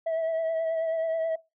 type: tone with vibrato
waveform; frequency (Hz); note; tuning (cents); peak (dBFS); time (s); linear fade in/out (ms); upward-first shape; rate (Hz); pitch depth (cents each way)
sine; 651; E5; -22; -22; 0.06-1.36; 10; sine; 9.3; 25
effects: noise-tail reverb RT60 0.2 s tail -18 dB re dry + tanh soft clip ceiling -24 dBFS